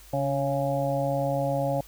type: harmonic tone with a mistuned harmonic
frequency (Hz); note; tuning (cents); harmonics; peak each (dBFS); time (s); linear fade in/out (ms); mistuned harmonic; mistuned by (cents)
138.59; C#3; 0; 1 / 2 / 4 / 5 / 6; -29 / -33 / -27 / -31 / -34; 0.13-1.81; 5; 2; +26
effects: added 50 Hz sine -50 dBFS peak until 1.87 s + white hiss -52 dBFS RMS until 1.87 s